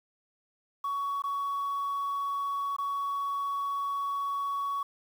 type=tone with dropouts; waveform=sine; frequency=1121 Hz; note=C#6; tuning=19 cents sharp; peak=-27 dBFS; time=0.84-4.83 s; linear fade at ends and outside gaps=5 ms; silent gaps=1.221-1.238 / 2.765-2.784 s; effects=tanh soft clip ceiling -27 dBFS + 9-bit